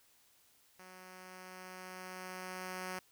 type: tone with level ramp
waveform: 5% pulse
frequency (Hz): 184.6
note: F#3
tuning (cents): -4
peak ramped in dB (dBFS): -42 to -28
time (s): 0.79-2.99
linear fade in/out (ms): 2
effects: white hiss -68 dBFS RMS until 3.11 s